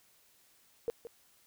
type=tone with echo; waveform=sine; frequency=466.2 Hz; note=A#4; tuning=in tune; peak=-29 dBFS; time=0.88-0.9 s; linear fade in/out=0 ms; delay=170 ms; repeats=1; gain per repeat=-12 dB; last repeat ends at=1.07 s; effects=white hiss -66 dBFS RMS until 1.46 s